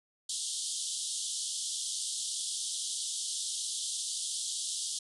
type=band-pass noise; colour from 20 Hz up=white; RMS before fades=-36 dBFS; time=0.29-4.99 s; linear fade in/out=5 ms; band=3100 to 10000 Hz; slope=96 dB/octave; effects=none